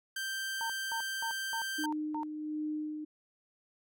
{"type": "tone", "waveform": "sawtooth", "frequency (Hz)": 1568, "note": "G6", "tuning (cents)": 0, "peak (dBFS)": -31, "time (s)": [0.16, 1.86], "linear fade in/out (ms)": 5}
{"type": "tone bursts", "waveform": "sine", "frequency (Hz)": 913, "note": "A#5", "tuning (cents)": -36, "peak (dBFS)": -35, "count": 6, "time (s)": [0.61, 2.232], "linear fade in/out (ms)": 0, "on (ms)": 87, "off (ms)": 220}
{"type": "tone with tremolo", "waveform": "sine", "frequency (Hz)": 304.9, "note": "D#4", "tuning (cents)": -35, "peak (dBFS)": -32, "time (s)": [1.78, 3.05], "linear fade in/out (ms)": 10, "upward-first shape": "sine", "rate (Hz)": 1.4, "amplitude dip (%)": 45}
{"effects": []}